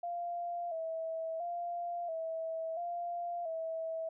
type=tone with vibrato; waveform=sine; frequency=672 Hz; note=E5; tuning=33 cents sharp; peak=-35 dBFS; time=0.03-4.09 s; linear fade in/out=5 ms; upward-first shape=square; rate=0.73 Hz; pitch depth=57 cents each way; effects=none